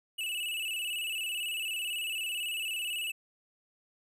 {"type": "tone with vibrato", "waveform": "square", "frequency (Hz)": 2770, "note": "F7", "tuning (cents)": -15, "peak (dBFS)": -33, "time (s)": [0.18, 3.12], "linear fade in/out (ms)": 10, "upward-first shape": "square", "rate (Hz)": 18, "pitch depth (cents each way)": 82, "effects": []}